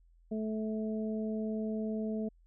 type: harmonic tone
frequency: 217.5 Hz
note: A3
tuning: 20 cents flat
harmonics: 1 / 2 / 3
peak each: -33 / -39 / -43 dBFS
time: 0.31-2.29 s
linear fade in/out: 10 ms
effects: added 42 Hz sine -60 dBFS peak until 2.46 s